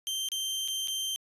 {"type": "tone with dropouts", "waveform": "sawtooth", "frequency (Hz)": 3138, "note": "G7", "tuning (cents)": 1, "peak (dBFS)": -27, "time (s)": [0.07, 1.16], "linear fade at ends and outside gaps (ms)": 0, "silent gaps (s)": [[0.287, 0.318], [0.677, 0.683], [0.874, 0.882]], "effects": ["resampled to 32000 Hz"]}